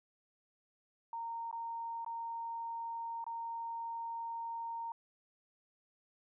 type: tone with dropouts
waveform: sine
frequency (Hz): 923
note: A#5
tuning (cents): -17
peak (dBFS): -38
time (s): 1.13-4.92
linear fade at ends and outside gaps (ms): 2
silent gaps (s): 1.513-1.527 / 2.047-2.063 / 3.242-3.265
effects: none